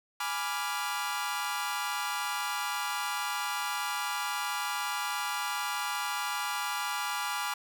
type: chord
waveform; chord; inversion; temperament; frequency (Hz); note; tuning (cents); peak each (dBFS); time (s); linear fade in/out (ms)
sawtooth; G# diminished seventh; none; equal; 830.6 / 987.8 / 1174.7 / 1396.9; G#5 / B5 / D6 / F6; 0 / 0 / 0 / 0; -33; 0.2-7.54; 5
effects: none